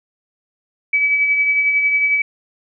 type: tone with tremolo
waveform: sine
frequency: 2289 Hz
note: D7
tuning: 45 cents flat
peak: -11 dBFS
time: 0.93-2.22 s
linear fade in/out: 5 ms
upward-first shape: triangle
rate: 11 Hz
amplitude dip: 45%
effects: none